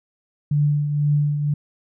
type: tone with tremolo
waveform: sine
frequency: 146.83 Hz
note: D3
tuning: in tune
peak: -14 dBFS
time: 0.51-1.54 s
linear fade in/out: 5 ms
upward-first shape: triangle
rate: 2 Hz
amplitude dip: 55%
effects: none